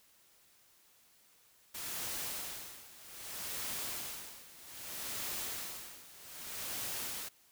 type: noise with tremolo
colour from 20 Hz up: white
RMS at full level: -39 dBFS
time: 1.74-7.29 s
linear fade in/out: 10 ms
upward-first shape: sine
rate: 0.63 Hz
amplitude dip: 85%
effects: white hiss -66 dBFS RMS until 7.51 s